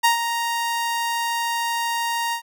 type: tone with ADSR envelope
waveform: sawtooth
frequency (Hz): 933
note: A#5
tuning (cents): +1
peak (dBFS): -9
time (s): 0.03-2.42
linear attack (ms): 17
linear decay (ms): 120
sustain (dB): -9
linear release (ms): 89
effects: none